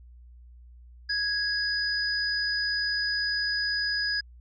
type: tone pair together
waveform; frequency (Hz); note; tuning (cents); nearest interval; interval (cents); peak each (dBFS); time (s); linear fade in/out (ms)
sine; 1661 / 4969; G#6 / D#8; 0 / -3; octave + perfect fifth; 1897; -28; 1.09-4.21; 10
effects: added 60 Hz sine -47 dBFS peak until 4.4 s